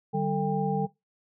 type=tone cluster; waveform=sine; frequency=150.6 / 193.9 / 444.3 / 796 Hz; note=D3 / G3 / A4 / G5; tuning=+44 / -19 / +17 / +26 cents; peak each=-30 dBFS; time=0.13-0.87 s; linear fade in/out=20 ms; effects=noise-tail reverb RT60 0.2 s tail -20 dB re dry